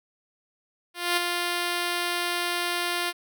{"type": "tone with ADSR envelope", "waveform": "5% pulse", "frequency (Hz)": 350, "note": "F4", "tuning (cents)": 4, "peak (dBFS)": -9, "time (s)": [0.94, 3.13], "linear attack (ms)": 230, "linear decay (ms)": 12, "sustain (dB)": -5, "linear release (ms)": 42, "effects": []}